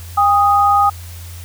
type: tone pair together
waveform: sine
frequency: 806.4 / 1244.5 Hz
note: G5 / D#6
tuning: +49 / 0 cents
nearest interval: minor sixth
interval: 751 cents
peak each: -12 dBFS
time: 0.17-0.9 s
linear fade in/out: 10 ms
effects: added 86 Hz sine -30 dBFS peak until 1.44 s + white hiss -39 dBFS RMS until 1.44 s